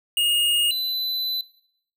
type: tone pair in turn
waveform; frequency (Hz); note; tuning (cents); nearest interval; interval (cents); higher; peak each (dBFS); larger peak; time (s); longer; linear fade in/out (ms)
square; 2853 / 4008; F7 / B7; +36 / +25; tritone; 589; second; -19 / -24; first; 0.17-0.71 / 0.71-1.41; second; 2
effects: noise-tail reverb RT60 0.7 s tail -19 dB re dry